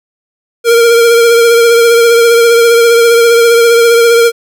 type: tone with vibrato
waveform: square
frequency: 466.2 Hz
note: A#4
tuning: in tune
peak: -4 dBFS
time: 0.64-4.32 s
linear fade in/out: 50 ms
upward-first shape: triangle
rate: 15 Hz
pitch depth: 33 cents each way
effects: none